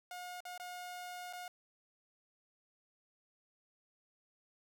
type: tone with dropouts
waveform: sawtooth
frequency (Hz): 718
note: F5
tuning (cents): +48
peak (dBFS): -40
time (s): 0.11-1.48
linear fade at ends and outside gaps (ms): 2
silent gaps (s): 0.405-0.452 / 0.578-0.598 / 1.328-1.333
effects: none